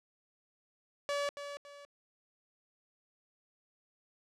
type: tone with echo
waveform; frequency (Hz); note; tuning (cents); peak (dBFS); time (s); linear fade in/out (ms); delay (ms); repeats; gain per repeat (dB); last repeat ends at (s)
sawtooth; 572; D5; -46; -28; 1.09-1.29; 0; 280; 2; -9; 1.85
effects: low-pass 7000 Hz 12 dB/octave